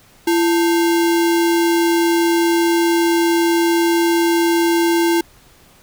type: tone with sample-and-hold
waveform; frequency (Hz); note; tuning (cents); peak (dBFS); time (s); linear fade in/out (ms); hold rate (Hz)
sine; 337.6; E4; +41; -12; 0.27-5.21; 5; 1225
effects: pink hiss -49 dBFS RMS until 5.82 s